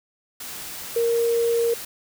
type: tone in noise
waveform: sine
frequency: 466.2 Hz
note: A#4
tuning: in tune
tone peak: -18 dBFS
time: 0.96-1.74 s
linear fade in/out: 5 ms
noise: white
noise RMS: -35 dBFS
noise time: 0.4-1.85 s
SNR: +14 dB
effects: none